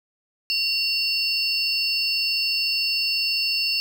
triangle tone cluster, 2757 / 4483 / 5250 Hz, F7 / C#8 / E8, -23 / +19 / -8 cents, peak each -24 dBFS, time 0.5-3.8 s, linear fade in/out 0 ms, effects none

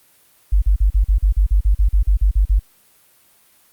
sine tone bursts, 49 Hz, G1, in tune, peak -10 dBFS, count 15, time 0.52-2.594 s, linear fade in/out 10 ms, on 100 ms, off 41 ms, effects white hiss -54 dBFS RMS until 3.72 s + Opus 32 kbps

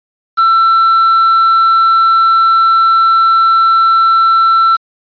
triangle tone with quantisation, 1340 Hz, E6, 28 cents sharp, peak -4 dBFS, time 0.37-4.77 s, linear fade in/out 20 ms, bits 4, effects resampled to 11025 Hz

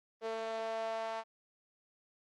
sawtooth tone with high-pass filter sweep, 223.8 Hz, A3, 30 cents sharp, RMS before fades -38 dBFS, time 0.21-1.24 s, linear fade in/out 50 ms, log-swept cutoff 500 to 790 Hz, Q 4.2, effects low-pass 5000 Hz 12 dB/octave + Opus 24 kbps

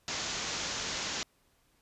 white low-pass noise, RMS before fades -36 dBFS, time 0.08-1.23 s, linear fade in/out 0 ms, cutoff 7100 Hz, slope 96 dB/octave, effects pink hiss -70 dBFS RMS until 1.81 s + resampled to 32000 Hz

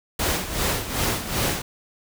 pink noise with tremolo, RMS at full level -22 dBFS, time 0.19-1.62 s, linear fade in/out 5 ms, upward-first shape sine, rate 2.6 Hz, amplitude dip 70%, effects none

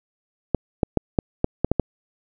clicks, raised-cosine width 2 ms, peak -4 dBFS, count 8, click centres 0.547 / 0.832 / 0.973 / 1.188 / 1.444 / 1.646 / 1.716 / 1.797 s, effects none

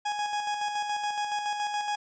40% pulse tone with tremolo, 830.6 Hz, G#5, in tune, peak -26 dBFS, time 0.05-1.96 s, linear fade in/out 10 ms, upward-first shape square, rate 7.1 Hz, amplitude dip 40%, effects resampled to 16000 Hz + 11-bit

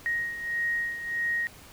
sine beating tone pair, 1876 / 1877.6 Hz, A#6 / A#6, +11 / +12 cents, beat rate 1.6 Hz, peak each -28 / -34 dBFS, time 0.06-1.47 s, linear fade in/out 0 ms, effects pink hiss -50 dBFS RMS until 1.72 s

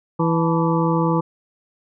harmonic tone with a mistuned harmonic, 164.81 Hz, E3, in tune, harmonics 1 / 2 / 3 / 5 / 6 / 7, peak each -19 / -22 / -24 / -26 / -27 / -27 dBFS, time 0.19-1.21 s, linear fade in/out 10 ms, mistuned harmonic 5, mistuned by +100 cents, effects none

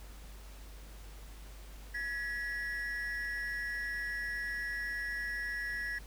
triangle ring-modulated tone, 1804 Hz, A6, 43 cents sharp, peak -30 dBFS, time 1.94-5.99 s, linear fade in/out 10 ms, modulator 131 Hz, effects added 50 Hz sine -47 dBFS peak until 6.06 s + pink hiss -56 dBFS RMS until 6.06 s

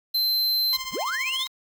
square tone, 4100 Hz, C8, 36 cents flat, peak -21 dBFS, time 0.14-0.77 s, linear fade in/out 10 ms
10% pulse tone with tremolo, 1046.5 Hz, C6, in tune, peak -19 dBFS, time 0.73-1.47 s, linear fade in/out 0 ms, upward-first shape triangle, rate 15 Hz, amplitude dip 75%
triangle linear sweep, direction up, 94 to 3951 Hz, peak -24 dBFS, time 0.92-1.48 s, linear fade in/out 50 ms
effects 8-bit

